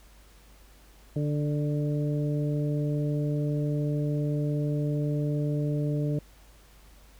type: harmonic tone with a mistuned harmonic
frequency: 147.1 Hz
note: D3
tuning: 3 cents sharp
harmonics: 1 / 2 / 3 / 4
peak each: -26 / -32 / -36 / -38 dBFS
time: 1.16-6.19 s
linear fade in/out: 2 ms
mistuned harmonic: 4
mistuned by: +15 cents
effects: added 50 Hz sine -53 dBFS peak until 7.19 s + pink hiss -58 dBFS RMS until 7.19 s